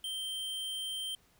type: tone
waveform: square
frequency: 3136 Hz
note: G7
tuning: in tune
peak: -36 dBFS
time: 0.04-1.15 s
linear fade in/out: 2 ms
effects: pink hiss -67 dBFS RMS until 1.39 s